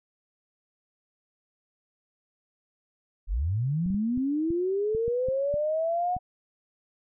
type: linear sweep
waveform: sine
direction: up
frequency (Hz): 36.71 to 738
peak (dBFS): -24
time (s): 3.27-6.19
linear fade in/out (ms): 50
type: clicks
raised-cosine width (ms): 5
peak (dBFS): -25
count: 10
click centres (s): 3.861 / 3.904 / 3.945 / 4.176 / 4.505 / 4.949 / 5.08 / 5.286 / 5.541 / 6.166
effects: none